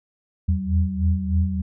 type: tone cluster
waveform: sine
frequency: 79.5 / 82.9 / 86.1 / 190.2 Hz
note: D#2 / E2 / F2 / F#3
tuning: +38 / +10 / -24 / +48 cents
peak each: -26 / -21 / -28 / -25 dBFS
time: 0.48-1.62 s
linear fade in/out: 10 ms
effects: none